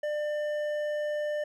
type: tone with hard clipping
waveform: triangle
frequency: 597 Hz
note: D5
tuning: 28 cents sharp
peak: -30 dBFS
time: 0.03-1.44 s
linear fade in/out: 5 ms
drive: 11 dB
effects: none